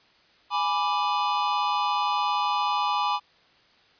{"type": "chord", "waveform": "square", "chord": "G# diminished", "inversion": "none", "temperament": "equal", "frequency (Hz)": [830.6, 987.8, 1174.7], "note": ["G#5", "B5", "D6"], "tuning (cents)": [0, 0, 0], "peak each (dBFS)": -28, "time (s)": [0.5, 3.2], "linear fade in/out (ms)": 50, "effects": ["white hiss -59 dBFS RMS until 3.99 s", "resampled to 11025 Hz"]}